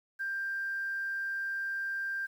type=tone; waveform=sine; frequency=1585 Hz; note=G6; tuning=19 cents sharp; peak=-31 dBFS; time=0.19-2.27 s; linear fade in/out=20 ms; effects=tanh soft clip ceiling -27 dBFS + 10-bit